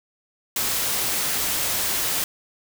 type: noise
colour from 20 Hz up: white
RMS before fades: -24 dBFS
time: 0.56-2.24 s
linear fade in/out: 2 ms
effects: none